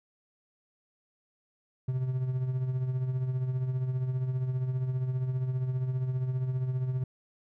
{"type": "tone with tremolo", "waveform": "triangle", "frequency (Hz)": 128.7, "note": "C3", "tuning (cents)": -28, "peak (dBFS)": -23, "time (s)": [1.88, 7.04], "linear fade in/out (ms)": 5, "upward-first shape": "triangle", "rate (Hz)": 15, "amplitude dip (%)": 60, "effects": []}